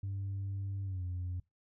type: tone with pitch glide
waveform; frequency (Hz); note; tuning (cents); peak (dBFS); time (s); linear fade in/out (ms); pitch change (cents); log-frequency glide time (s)
sine; 98.1 to 89.96; G2 to F#2; +2 to -48; -33; 0.03-1.4; 5; -150; 0.84-1.03
effects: noise-tail reverb RT60 0.2 s tail -24 dB re dry + tanh soft clip ceiling -33 dBFS